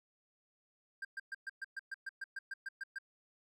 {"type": "tone bursts", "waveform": "triangle", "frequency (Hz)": 1589, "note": "G6", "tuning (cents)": 23, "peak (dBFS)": -37, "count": 14, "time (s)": [1.02, 2.986], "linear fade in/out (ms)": 5, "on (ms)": 29, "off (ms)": 120, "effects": []}